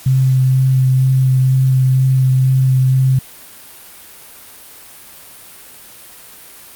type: tone with vibrato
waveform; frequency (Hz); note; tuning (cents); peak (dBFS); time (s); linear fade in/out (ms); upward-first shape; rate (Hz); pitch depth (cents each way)
sine; 130.81; C3; 0; -9; 0.06-3.19; 5; sine; 2.1; 12
effects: white hiss -38 dBFS RMS until 6.75 s + Opus 48 kbps